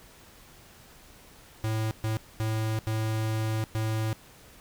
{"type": "tone bursts at uneven times", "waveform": "square", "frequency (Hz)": 110, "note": "A2", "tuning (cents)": 0, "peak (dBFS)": -27, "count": 5, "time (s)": [[1.64, 1.91], [2.04, 2.17], [2.4, 2.79], [2.87, 3.64], [3.75, 4.13]], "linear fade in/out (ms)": 0, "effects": ["pink hiss -53 dBFS RMS until 4.6 s"]}